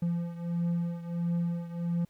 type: beating tone pair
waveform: triangle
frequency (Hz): 170.9 / 172.4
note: F3 / F3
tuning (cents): -37 / -22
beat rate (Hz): 1.5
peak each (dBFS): -28 / -32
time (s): 0.02-2.05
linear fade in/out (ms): 5
effects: pink hiss -69 dBFS RMS until 2.09 s